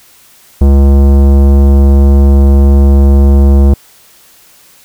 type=tone with tanh clipping; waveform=sine; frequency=69.3 Hz; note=C#2; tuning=in tune; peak=-4 dBFS; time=0.61-3.74 s; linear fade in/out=5 ms; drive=17 dB; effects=white hiss -42 dBFS RMS until 4.84 s